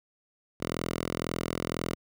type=tone with high-pass filter; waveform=5% pulse; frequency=42 Hz; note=E1; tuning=33 cents sharp; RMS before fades=-33 dBFS; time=0.6-1.95 s; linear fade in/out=10 ms; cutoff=87 Hz; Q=0.56; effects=none